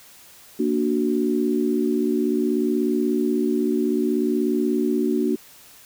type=chord; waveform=sine; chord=Bb augmented; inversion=none; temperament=equal; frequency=233.1 / 293.7 / 370 Hz; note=Bb3 / D4 / F#4; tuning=0 / 0 / 0 cents; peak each=-23 dBFS; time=0.59-5.36 s; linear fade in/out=10 ms; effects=white hiss -48 dBFS RMS until 5.85 s